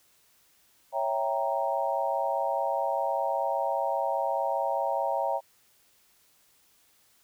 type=chord; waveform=sine; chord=C# diminished seventh; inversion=none; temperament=equal; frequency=554.4 / 659.3 / 784 / 932.3 Hz; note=C#5 / E5 / G5 / Bb5; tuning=0 / 0 / 0 / 0 cents; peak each=-31 dBFS; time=0.92-5.41 s; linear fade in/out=50 ms; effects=white hiss -64 dBFS RMS until 7.23 s